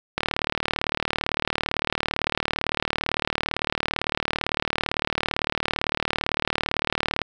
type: click train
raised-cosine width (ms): 0.3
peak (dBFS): -6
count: 267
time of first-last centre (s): 0.18-7.217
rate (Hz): 37.8
effects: none